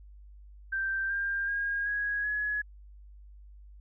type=tone with pitch steps; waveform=sine; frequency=1568 / 1597.3 / 1627.1 / 1657.4 / 1688.3 Hz; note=G6 / G6 / G#6 / G#6 / G#6; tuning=0 / +32 / -36 / -4 / +28 cents; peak=-28 dBFS; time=0.72-2.62 s; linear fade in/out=10 ms; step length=380 ms; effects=added 50 Hz sine -48 dBFS peak until 3.8 s